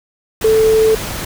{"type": "tone in noise", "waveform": "sine", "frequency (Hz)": 440, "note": "A4", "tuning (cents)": 0, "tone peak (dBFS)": -8, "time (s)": [0.44, 0.95], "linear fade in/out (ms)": 5, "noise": "pink", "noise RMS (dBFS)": -24, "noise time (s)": [0.41, 1.25], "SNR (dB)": 13, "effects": []}